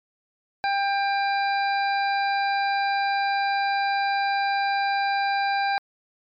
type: harmonic tone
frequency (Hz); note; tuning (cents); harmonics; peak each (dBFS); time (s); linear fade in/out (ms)
795; G5; +24; 1 / 2 / 3 / 5 / 6; -22 / -28 / -32 / -36 / -38; 0.64-5.78; 0
effects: MP3 96 kbps